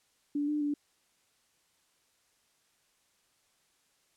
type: tone with pitch steps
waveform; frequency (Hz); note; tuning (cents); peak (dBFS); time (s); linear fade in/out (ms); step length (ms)
sine; 290.1 / 298.4 / 291.3; D4 / D4 / D4; -21 / +28 / -14; -28; 0.35-0.74; 5; 130
effects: white hiss -71 dBFS RMS until 4.16 s + low-pass 10000 Hz 12 dB/octave